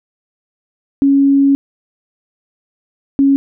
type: tone pair in turn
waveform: sine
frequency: 277.2 / 275.8 Hz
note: C#4 / C#4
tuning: 0 / -9 cents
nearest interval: unison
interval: 9 cents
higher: first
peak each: -7 dBFS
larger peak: neither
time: 1.02-1.55 / 3.19-3.36 s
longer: first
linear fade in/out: 0 ms
effects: none